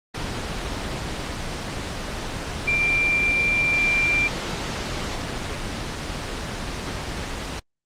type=tone in noise; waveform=sine; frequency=2369 Hz; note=D7; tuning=14 cents sharp; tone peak=-18 dBFS; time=2.67-4.28 s; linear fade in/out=10 ms; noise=pink; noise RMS=-28 dBFS; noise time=0.14-7.6 s; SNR=+7 dB; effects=low-pass 6000 Hz 12 dB/octave + Opus 24 kbps